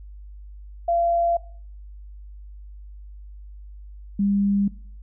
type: tone pair in turn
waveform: sine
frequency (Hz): 684 / 200.3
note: F5 / G3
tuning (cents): -36 / +38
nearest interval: octave + major sixth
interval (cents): 2126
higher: first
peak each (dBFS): -18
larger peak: neither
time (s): 0.88-1.37 / 4.19-4.68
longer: neither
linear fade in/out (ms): 5
effects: noise-tail reverb RT60 0.5 s tail -19 dB re dry + added 50 Hz sine -38 dBFS peak until 5.02 s